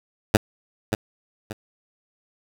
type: tone with echo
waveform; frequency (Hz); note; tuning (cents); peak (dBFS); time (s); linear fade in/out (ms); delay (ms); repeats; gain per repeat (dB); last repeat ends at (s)
10% pulse; 107.3; A2; -43; -3; 0.34-0.37; 5; 580; 2; -9; 1.53
effects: none